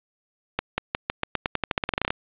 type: accelerating click train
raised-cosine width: 0.3 ms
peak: -6 dBFS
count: 19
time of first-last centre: 0.59-2.105 s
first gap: 190 ms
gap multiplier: 0.89
effects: resampled to 8000 Hz + 8-bit